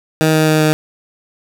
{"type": "tone with pitch steps", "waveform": "15% pulse", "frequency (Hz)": [157.5, 156.5, 155.51, 154.53], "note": ["D#3", "D#3", "D#3", "D#3"], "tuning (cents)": [21, 10, -1, -12], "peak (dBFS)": -4, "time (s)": [0.21, 0.73], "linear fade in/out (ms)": 0, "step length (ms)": 130, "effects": []}